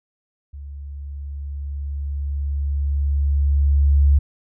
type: tone with level ramp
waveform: sine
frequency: 70.8 Hz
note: C#2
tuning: 37 cents sharp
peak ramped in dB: -32 to -10 dBFS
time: 0.53-4.19 s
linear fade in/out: 10 ms
effects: none